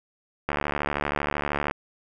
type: click train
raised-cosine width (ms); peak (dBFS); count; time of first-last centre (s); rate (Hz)
0.5; -10; 90; 0.49-1.711; 72.9
effects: none